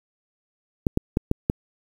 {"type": "clicks", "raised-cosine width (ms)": 3, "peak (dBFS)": -6, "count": 5, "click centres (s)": [0.868, 0.974, 1.171, 1.314, 1.499], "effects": ["7-bit"]}